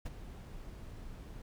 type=noise with ADSR envelope; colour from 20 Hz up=brown; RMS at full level=-35 dBFS; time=0.05-1.42 s; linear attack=13 ms; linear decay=23 ms; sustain=-12 dB; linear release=4 ms; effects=none